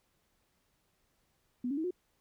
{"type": "tone with pitch steps", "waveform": "sine", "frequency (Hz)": [246.9, 280.4, 318.3, 361.5], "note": ["B3", "C#4", "D#4", "F#4"], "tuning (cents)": [0, 20, 39, -40], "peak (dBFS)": -31, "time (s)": [1.64, 1.908], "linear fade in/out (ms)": 5, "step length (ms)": 67, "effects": ["pink hiss -75 dBFS RMS until 2.2 s"]}